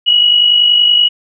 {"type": "tone with amplitude modulation", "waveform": "sine", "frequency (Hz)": 2917, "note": "F#7", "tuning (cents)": -25, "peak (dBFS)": -4, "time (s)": [0.06, 1.09], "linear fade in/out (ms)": 20, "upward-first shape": "sine", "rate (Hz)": 50.5, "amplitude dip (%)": 50, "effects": []}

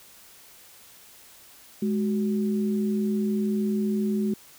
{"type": "tone pair together", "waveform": "sine", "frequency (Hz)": [210, 374.2], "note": ["G#3", "F#4"], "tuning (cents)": [19, 20], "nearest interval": "minor seventh", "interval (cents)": 1001, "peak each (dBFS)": [-23, -30], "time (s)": [1.82, 4.34], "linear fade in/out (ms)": 5, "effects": ["white hiss -51 dBFS RMS until 4.58 s"]}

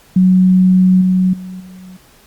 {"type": "tone with level steps", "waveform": "sine", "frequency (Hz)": 185, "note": "F#3", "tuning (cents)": 0, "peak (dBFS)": [-6, -9, -25, -32], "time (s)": [0.16, 1.97], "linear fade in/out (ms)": 5, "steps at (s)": [1.01, 1.33, 1.6], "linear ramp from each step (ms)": 5, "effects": ["pink hiss -47 dBFS RMS until 2.26 s", "Opus 48 kbps"]}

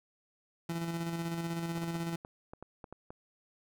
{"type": "tone with tremolo", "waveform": "30% pulse", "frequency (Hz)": 167.6, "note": "E3", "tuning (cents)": 29, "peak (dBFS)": -30, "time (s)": [0.69, 2.16], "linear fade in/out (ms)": 5, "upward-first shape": "square", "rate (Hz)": 16, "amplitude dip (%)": 35}
{"type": "clicks", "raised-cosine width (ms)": 1, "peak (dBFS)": -31, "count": 9, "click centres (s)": [1.775, 1.834, 1.955, 2.249, 2.535, 2.626, 2.842, 2.926, 3.105]}
{"effects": []}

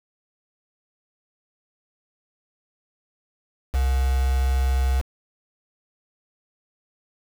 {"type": "tone with quantisation", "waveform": "sine", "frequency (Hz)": 65.41, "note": "C2", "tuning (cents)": 0, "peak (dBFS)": -18, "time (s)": [3.73, 5.02], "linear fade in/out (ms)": 20, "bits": 5, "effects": []}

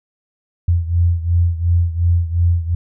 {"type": "beating tone pair", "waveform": "sine", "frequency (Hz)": [85.2, 88], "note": ["F2", "F2"], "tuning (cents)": [-42, 14], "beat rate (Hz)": 2.8, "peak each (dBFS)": [-14, -18], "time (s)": [0.68, 2.75], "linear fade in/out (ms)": 5, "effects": []}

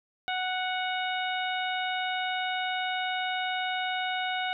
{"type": "harmonic tone with a mistuned harmonic", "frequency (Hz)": 740, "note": "F#5", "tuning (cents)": 0, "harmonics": [1, 2, 3, 4, 5], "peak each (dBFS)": [-31, -34, -36, -37, -38], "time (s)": [0.28, 4.53], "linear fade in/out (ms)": 0, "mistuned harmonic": 4, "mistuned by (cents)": -28, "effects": []}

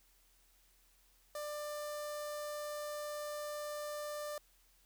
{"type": "tone with notch filter", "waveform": "sawtooth", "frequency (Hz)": 594, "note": "D5", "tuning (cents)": 20, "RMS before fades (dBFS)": -42, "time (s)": [1.35, 4.38], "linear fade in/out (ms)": 2, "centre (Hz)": 2600, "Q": 1.3, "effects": ["added 41 Hz sine -70 dBFS peak until 4.85 s", "white hiss -70 dBFS RMS until 4.85 s"]}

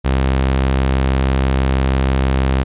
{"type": "tone", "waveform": "sawtooth", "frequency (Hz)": 66.2, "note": "C2", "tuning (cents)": 21, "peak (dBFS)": -9, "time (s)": [0.04, 2.64], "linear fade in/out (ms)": 20, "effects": ["resampled to 8000 Hz"]}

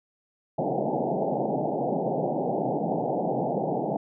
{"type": "band-pass noise", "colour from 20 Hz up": "white", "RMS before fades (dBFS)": -27, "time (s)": [0.58, 3.97], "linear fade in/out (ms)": 5, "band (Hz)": [130, 840], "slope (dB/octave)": 96, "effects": []}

